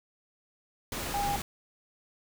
sine tone in noise, 810 Hz, G#5, 43 cents flat, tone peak -28 dBFS, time 1.14-1.36 s, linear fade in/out 2 ms, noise pink, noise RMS -35 dBFS, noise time 0.92-1.42 s, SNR +4 dB, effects none

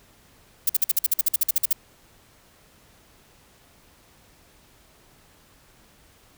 violet noise bursts, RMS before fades -19 dBFS, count 15, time 0.67-1.73 s, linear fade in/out 5 ms, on 24 ms, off 50 ms, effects pink hiss -56 dBFS RMS until 6.37 s

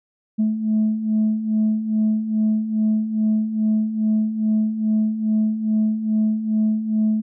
sine beating tone pair, 214.8 / 217.2 Hz, A3 / A3, -41 / -22 cents, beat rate 2.4 Hz, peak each -23 / -17 dBFS, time 0.38-7.22 s, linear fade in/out 20 ms, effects tanh soft clip ceiling -12 dBFS

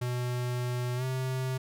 square tone with pitch glide, 123.47 to 130.06 Hz, B2 to C3, 0 to -10 cents, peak -30 dBFS, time 0.01-1.58 s, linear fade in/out 10 ms, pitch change +90 cents, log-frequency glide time 0.96-1.04 s, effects none

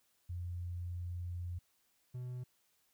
sine / triangle tone pair in turn, 87.9 / 124.92 Hz, F2 / B2, +12 / +20 cents, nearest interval tritone, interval 608 cents, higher second, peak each -38 / -38 dBFS, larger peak neither, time 0.29-1.59 / 2.14-2.44 s, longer first, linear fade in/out 10 ms, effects white hiss -75 dBFS RMS until 2.93 s

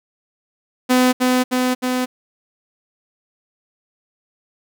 sawtooth tone with echo, 252.8 Hz, B3, 41 cents sharp, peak -8 dBFS, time 0.89-1.13 s, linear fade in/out 20 ms, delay 310 ms, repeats 3, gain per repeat -2 dB, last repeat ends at 2.06 s, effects none

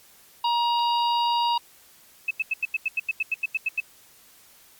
harmonic tone, 947 Hz, A#5, 27 cents sharp, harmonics 1 / 3 / 4 / 5, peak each -21 / -31 / -33 / -35 dBFS, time 0.44-1.58 s, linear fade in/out 5 ms
sine tone bursts, 2600 Hz, E7, 24 cents flat, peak -21 dBFS, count 14, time 2.28-3.803 s, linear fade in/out 5 ms, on 28 ms, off 87 ms
effects white hiss -54 dBFS RMS until 4.79 s + Opus 48 kbps

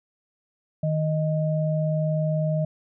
sine tone pair together, 156 / 622.3 Hz, D#3 / D#5, +5 / 0 cents, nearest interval 2 octaves, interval 2395 cents, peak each -22 / -27 dBFS, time 0.83-2.65 s, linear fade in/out 5 ms, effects none

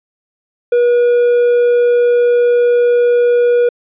triangle tone, 482.4 Hz, B4, 41 cents flat, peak -6 dBFS, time 0.72-3.69 s, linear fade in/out 5 ms, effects resampled to 8000 Hz

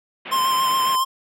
white band-pass noise, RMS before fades -34 dBFS, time 0.25-0.96 s, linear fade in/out 10 ms, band 130 to 3200 Hz, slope 48 dB/octave
square tone with vibrato, 1046.5 Hz, C6, in tune, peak -18 dBFS, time 0.31-1.05 s, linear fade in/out 20 ms, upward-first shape triangle, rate 7.2 Hz, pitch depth 33 cents each way
effects none

